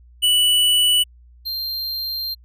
square tone pair in turn, 2960 / 4176 Hz, F#7 / C8, 0 / -4 cents, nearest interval tritone, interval 596 cents, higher second, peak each -14 / -24 dBFS, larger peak first, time 0.22-1.04 / 1.45-2.35 s, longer second, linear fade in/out 20 ms, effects added 60 Hz sine -45 dBFS peak until 2.44 s

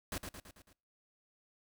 pink noise with echo, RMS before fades -39 dBFS, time 0.12-0.18 s, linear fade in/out 2 ms, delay 110 ms, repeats 5, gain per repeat -5 dB, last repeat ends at 0.73 s, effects noise-tail reverb RT60 0.4 s tail -24 dB re dry

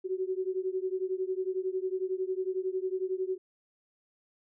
sine beating tone pair, 370 / 381 Hz, F#4 / G4, 0 / -49 cents, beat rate 11 Hz, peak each -32 / -33 dBFS, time 0.04-3.38 s, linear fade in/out 20 ms, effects none

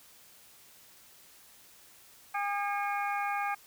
harmonic tone with a mistuned harmonic, 405.2 Hz, G#4, 43 cents flat, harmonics 2 / 3 / 4 / 5 / 6, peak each -32 / -36 / -38 / -40 / -42 dBFS, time 2.34-3.55 s, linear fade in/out 10 ms, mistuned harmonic 5, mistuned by +120 cents, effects white hiss -57 dBFS RMS until 3.66 s

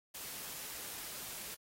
white noise, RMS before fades -45 dBFS, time 0.14-1.55 s, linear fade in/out 10 ms, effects AAC 48 kbps

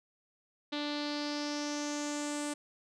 sawtooth tone with low-pass filter sweep, 293.7 Hz, D4, in tune, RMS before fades -36 dBFS, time 0.72-2.54 s, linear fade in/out 10 ms, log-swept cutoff 3800 to 8500 Hz, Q 4.4, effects none

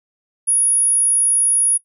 sine tone, 10380 Hz, E9, 28 cents flat, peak -10 dBFS, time 0.47-1.78 s, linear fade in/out 20 ms, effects noise-tail reverb RT60 0.1 s tail -22 dB re dry + tanh soft clip ceiling -11 dBFS

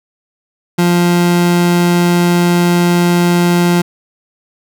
30% pulse tone, 174.61 Hz, F3, in tune, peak -6 dBFS, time 0.78-3.82 s, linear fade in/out 10 ms, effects none

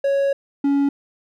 triangle tone pair in turn, 554.4 / 280.8 Hz, C#5 / C#4, 0 / +22 cents, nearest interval octave, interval 1178 cents, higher first, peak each -14 / -13 dBFS, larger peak second, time 0.04-0.33 / 0.64-0.89 s, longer first, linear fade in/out 5 ms, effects none

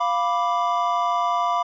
triangle chord, B diminished, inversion second, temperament equal, 698.5 / 987.8 / 1174.7 Hz, F5 / B5 / D6, 0 / 0 / 0 cents, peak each -22 dBFS, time 0-1.63 s, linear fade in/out 10 ms, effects resampled to 16000 Hz

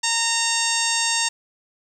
harmonic tone, 920 Hz, A#5, 23 cents flat, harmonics 1 / 2 / 3 / 4 / 5 / 6 / 7 / 8 / 9, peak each -28 / -28 / -28 / -28 / -28 / -28 / -28 / -28 / -28 dBFS, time 0.03-1.29 s, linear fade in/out 10 ms, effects 8-bit

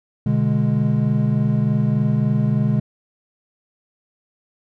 triangle chord, G# diminished, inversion first, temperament equal, 123.47 / 146.83 / 207.7 Hz, B2 / D3 / G#3, 0 / 0 / 0 cents, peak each -18 dBFS, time 0.26-2.8 s, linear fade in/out 5 ms, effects none

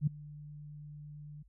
sine tone with ADSR envelope, 148.5 Hz, D3, 20 cents sharp, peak -23 dBFS, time 0.01-1.43 s, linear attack 60 ms, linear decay 7 ms, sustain -22 dB, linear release 11 ms, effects added 50 Hz sine -60 dBFS peak until 1.48 s

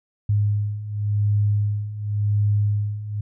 sine beating tone pair, 103 / 103.91 Hz, G#2 / G#2, -14 / +1 cents, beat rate 0.91 Hz, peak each -24 / -20 dBFS, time 0.29-3.21 s, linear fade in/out 5 ms, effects none

